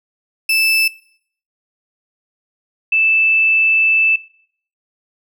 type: tone pair in turn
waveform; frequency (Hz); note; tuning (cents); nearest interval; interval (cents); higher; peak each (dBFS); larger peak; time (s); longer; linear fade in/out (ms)
35% pulse / sine; 2637 / 2637; E7 / E7; 0 / 0; unison; 0; neither; -11; neither; 0.49-0.88 / 2.92-4.16; second; 5
effects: noise-tail reverb RT60 0.6 s tail -20 dB re dry